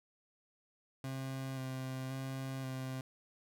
30% pulse tone with vibrato, 132 Hz, C3, 16 cents sharp, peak -36 dBFS, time 1.04-3.01 s, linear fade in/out 2 ms, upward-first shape square, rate 0.94 Hz, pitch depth 15 cents each way, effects none

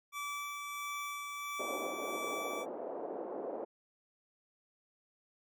25% pulse tone with tremolo, 1157 Hz, D6, 26 cents flat, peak -34 dBFS, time 0.12-2.66 s, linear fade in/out 50 ms, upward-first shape sine, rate 1.5 Hz, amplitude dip 30%
white band-pass noise, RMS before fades -41 dBFS, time 1.59-3.65 s, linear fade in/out 10 ms, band 310 to 660 Hz, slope 24 dB/octave
effects none

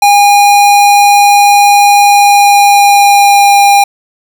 square tone with pitch glide, 814 to 804.7 Hz, G#5 to G5, -35 to +45 cents, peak -3 dBFS, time 0.02-3.84 s, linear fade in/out 5 ms, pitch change -20 cents, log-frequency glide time 2.01-3.6 s, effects none

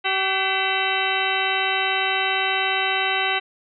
harmonic tone with a mistuned harmonic, 382.7 Hz, G4, 42 cents flat, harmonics 1 / 2 / 3 / 4 / 5 / 6 / 7 / 8 / 10, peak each -31 / -26 / -30 / -28 / -27 / -31 / -26 / -29 / -31 dBFS, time 0.04-3.4 s, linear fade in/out 20 ms, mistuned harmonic 5, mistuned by +86 cents, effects none

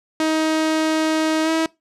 sawtooth tone with pitch glide, 315.4 to 322.6 Hz, D#4 to E4, +24 to -37 cents, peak -13 dBFS, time 0.2-1.66 s, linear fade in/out 2 ms, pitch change +39 cents, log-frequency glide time 1.43-1.5 s, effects noise-tail reverb RT60 0.2 s tail -22 dB re dry + low-pass 8000 Hz 12 dB/octave

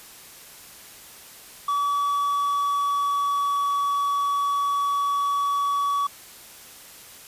triangle tone with pitch glide, 1143 to 1135.1 Hz, D6 to C#6, -47 to +41 cents, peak -19 dBFS, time 1.68-6.07 s, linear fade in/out 5 ms, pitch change -12 cents, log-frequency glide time 1.93-3.72 s, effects white hiss -45 dBFS RMS until 7.27 s + resampled to 32000 Hz

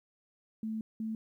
sine tone pair in turn, 220 / 220.8 Hz, A3 / A3, 0 / +6 cents, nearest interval unison, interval 6 cents, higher second, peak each -33 / -33 dBFS, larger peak neither, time 0.63-0.81 / 1-1.15 s, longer first, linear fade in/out 2 ms, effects 12-bit

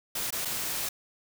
white noise with dropouts, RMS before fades -32 dBFS, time 0.15-0.89 s, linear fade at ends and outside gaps 5 ms, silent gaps 0.306-0.324 / 0.45-0.454 s, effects none

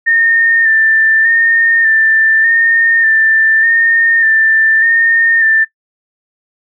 sine tone with vibrato, 1804 Hz, A6, 43 cents sharp, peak -7 dBFS, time 0.06-5.65 s, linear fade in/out 20 ms, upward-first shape square, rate 0.84 Hz, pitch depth 25 cents each way, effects noise-tail reverb RT60 0.1 s tail -19 dB re dry

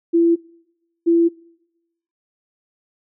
sine tone pair in turn, 336.7 / 336.7 Hz, E4 / E4, +37 / +37 cents, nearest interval unison, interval 0 cents, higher neither, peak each -11 dBFS, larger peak neither, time 0.13-0.36 / 1.06-1.29 s, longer neither, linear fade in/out 20 ms, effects noise-tail reverb RT60 0.9 s tail -24 dB re dry

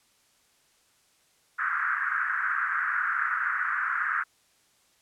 pink band-pass noise, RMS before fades -28 dBFS, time 1.58-4.24 s, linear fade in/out 20 ms, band 1300 to 1700 Hz, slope 48 dB/octave, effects white hiss -65 dBFS RMS until 5.01 s + low-pass 10000 Hz 12 dB/octave

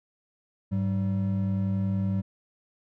triangle tone pair together, 101.38 / 192.1 Hz, G#2 / G3, -41 / -35 cents, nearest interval major seventh, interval 1106 cents, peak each -25 dBFS, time 0.71-2.22 s, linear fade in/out 20 ms, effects none

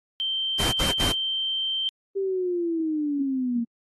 sine tone, 3128 Hz, G7, 4 cents flat, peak -24 dBFS, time 0.2-1.89 s, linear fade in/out 0 ms
pink noise bursts, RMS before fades -26 dBFS, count 3, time 0.59-1.124 s, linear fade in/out 10 ms, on 130 ms, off 72 ms
sine linear sweep, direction down, 395.7 to 230 Hz, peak -23 dBFS, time 2.15-3.65 s, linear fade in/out 20 ms
effects AAC 32 kbps

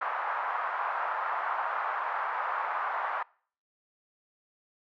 white band-pass noise, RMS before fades -32 dBFS, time 0.01-3.23 s, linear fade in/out 5 ms, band 790 to 1300 Hz, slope 24 dB/octave, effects noise-tail reverb RT60 0.5 s tail -25 dB re dry

